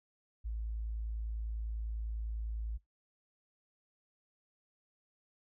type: tone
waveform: sine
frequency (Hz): 55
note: A1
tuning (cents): 0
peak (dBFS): -35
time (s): 0.44-2.78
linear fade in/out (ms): 20
effects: noise-tail reverb RT60 0.2 s tail -24 dB re dry